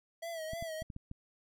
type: tone with vibrato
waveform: square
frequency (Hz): 652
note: E5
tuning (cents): -19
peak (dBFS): -39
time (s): 0.22-0.83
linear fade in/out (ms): 10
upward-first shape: sine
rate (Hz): 3.3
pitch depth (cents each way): 66
type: clicks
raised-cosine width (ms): 5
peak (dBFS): -31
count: 6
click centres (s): 0.534 / 0.625 / 0.821 / 0.902 / 0.964 / 1.114
effects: none